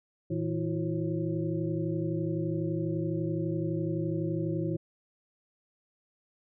sine tone cluster, 112.4 / 161.1 / 327.3 / 359.2 / 544 Hz, A2 / E3 / E4 / F4 / C#5, +37 / -39 / -12 / +49 / -33 cents, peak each -36 / -32 / -33 / -36 / -40 dBFS, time 0.3-4.77 s, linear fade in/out 10 ms, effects none

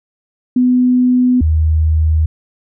sine tone pair in turn, 250 / 78.75 Hz, B3 / D#2, +21 / +21 cents, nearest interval octave + minor sixth, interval 2000 cents, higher first, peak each -8 / -9 dBFS, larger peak first, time 0.56-1.41 / 1.41-2.26 s, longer neither, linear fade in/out 5 ms, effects none

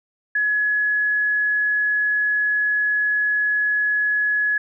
sine tone, 1691 Hz, G#6, 31 cents sharp, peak -17 dBFS, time 0.35-4.58 s, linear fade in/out 5 ms, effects none

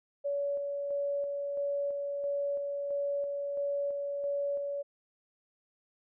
sine tone with tremolo, 567 Hz, C#5, 39 cents sharp, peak -29 dBFS, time 0.24-4.83 s, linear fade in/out 20 ms, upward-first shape square, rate 1.5 Hz, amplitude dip 30%, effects none

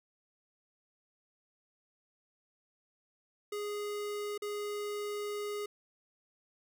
square tone with dropouts, 413.9 Hz, G#4, 6 cents flat, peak -36 dBFS, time 3.52-5.66 s, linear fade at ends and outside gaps 5 ms, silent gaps 4.378-4.42 s, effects none

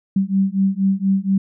sine beating tone pair, 191.8 / 196 Hz, G3 / G3, -37 / 0 cents, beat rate 4.2 Hz, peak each -18 dBFS, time 0.16-1.38 s, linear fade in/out 5 ms, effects none

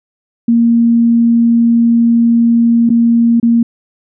sine tone with dropouts, 233.1 Hz, A#3, in tune, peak -6 dBFS, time 0.48-3.63 s, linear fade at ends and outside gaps 5 ms, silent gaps 2.893-2.901 / 3.4-3.428 s, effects none

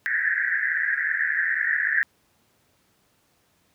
white band-pass noise, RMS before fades -24 dBFS, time 0.06-2.03 s, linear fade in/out 0 ms, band 1600 to 1900 Hz, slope 96 dB/octave, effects pink hiss -65 dBFS RMS until 3.74 s + high-pass 80 Hz 12 dB/octave

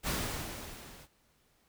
pink noise with level ramp, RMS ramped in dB -31 to -54 dBFS, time 0.03-1.08 s, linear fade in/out 50 ms, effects pink hiss -70 dBFS RMS until 1.68 s

